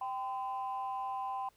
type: tone pair together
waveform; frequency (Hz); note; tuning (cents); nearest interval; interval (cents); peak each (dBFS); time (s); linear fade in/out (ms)
sine; 783 / 1020.8; G5 / C6; -2 / -43; perfect fourth; 459; -36 / -37; 0.01-1.49; 5
effects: tanh soft clip ceiling -29 dBFS + pink hiss -69 dBFS RMS until 1.56 s